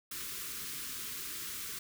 white band-stop noise, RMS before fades -41 dBFS, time 0.11-1.79 s, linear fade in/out 5 ms, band 460 to 1100 Hz, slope 48 dB/octave, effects none

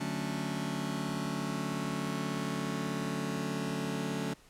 sawtooth chord, D major seventh, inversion none, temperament just, 146.83 / 183.54 / 220.2 / 275.3 Hz, D3 / F#3 / A3 / C#4, 0 / -14 / +2 / -12 cents, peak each -34 dBFS, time 0-4.34 s, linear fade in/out 10 ms, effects pink hiss -60 dBFS RMS until 4.49 s + low-pass 11000 Hz 12 dB/octave

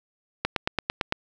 click train, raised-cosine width 0.3 ms, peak -7 dBFS, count 7, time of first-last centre 0.45-1.124 s, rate 8.9 Hz, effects none

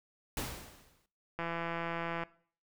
pink noise with exponential decay, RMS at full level -35 dBFS, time 0.37-1.06 s, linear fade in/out 1 ms, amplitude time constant 150 ms
click train, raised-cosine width 0.5 ms, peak -22 dBFS, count 143, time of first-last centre 1.39-2.235 s, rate 168 Hz
effects noise-tail reverb RT60 0.5 s tail -20 dB re dry

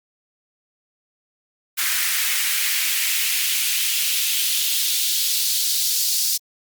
white noise with high-pass filter sweep, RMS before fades -21 dBFS, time 1.77-6.38 s, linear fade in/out 20 ms, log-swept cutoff 1700 to 4800 Hz, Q 1.9, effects Opus 48 kbps

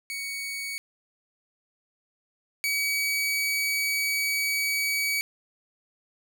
sawtooth tone pair in turn, 2235 / 2270 Hz, C#7 / C#7, +14 / +41 cents, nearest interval unison, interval 27 cents, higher second, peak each -28 / -21 dBFS, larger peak second, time 0.1-0.78 / 2.64-5.21 s, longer second, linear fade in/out 0 ms, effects none

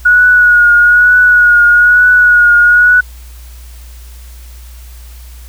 sine tone with vibrato, 1454 Hz, F#6, 31 cents flat, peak -3 dBFS, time 0.05-3.01 s, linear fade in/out 10 ms, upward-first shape triangle, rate 1.1 Hz, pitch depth 34 cents each way, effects added 60 Hz sine -29 dBFS peak until 5.48 s + white hiss -41 dBFS RMS until 5.48 s

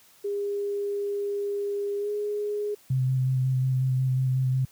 sine tone with pitch glide, 405.3 to 415.3 Hz, G#4 to G#4, -42 to 0 cents, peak -26 dBFS, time 0.24-2.75 s, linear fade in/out 10 ms, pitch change +42 cents, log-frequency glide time 1.99-2.09 s
sine tone with vibrato, 129.9 Hz, C3, 12 cents flat, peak -21 dBFS, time 2.9-4.65 s, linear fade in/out 5 ms, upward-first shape square, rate 5.5 Hz, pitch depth 14 cents each way
effects white hiss -57 dBFS RMS until 4.71 s + high-pass 60 Hz 12 dB/octave

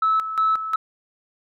sine tone with tremolo, 1303 Hz, E6, 20 cents flat, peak -15 dBFS, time 0.02-0.76 s, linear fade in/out 5 ms, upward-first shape square, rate 2.8 Hz, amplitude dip 70%, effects tanh soft clip ceiling -12 dBFS

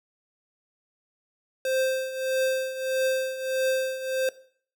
square tone with tremolo, 523.3 Hz, C5, in tune, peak -22 dBFS, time 1.65-4.29 s, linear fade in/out 2 ms, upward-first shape triangle, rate 1.6 Hz, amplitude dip 75%, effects noise-tail reverb RT60 0.5 s tail -18 dB re dry

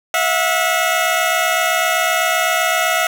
15% pulse tone pair together, 655 / 722.8 Hz, E5 / F#5, -11 / -41 cents, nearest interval major second, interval 170 cents, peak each -11 dBFS, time 0.14-3.07 s, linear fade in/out 2 ms, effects none

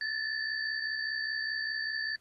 sine tone cluster, 1741 / 1806 / 4577 Hz, A6 / A6 / D8, -19 / +45 / -45 cents, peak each -33 / -38 / -38 dBFS, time 0.01-2.16 s, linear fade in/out 2 ms, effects pink hiss -70 dBFS RMS until 2.2 s + AAC 32 kbps

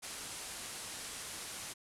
white low-pass noise, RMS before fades -45 dBFS, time 0.02-1.74 s, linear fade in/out 20 ms, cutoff 11000 Hz, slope 48 dB/octave, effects none

